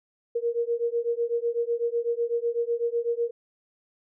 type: beating tone pair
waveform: sine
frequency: 466.2 / 474.2 Hz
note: A#4 / A#4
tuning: 0 / +30 cents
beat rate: 8 Hz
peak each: -27 dBFS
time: 0.35-3.31 s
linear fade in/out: 10 ms
effects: none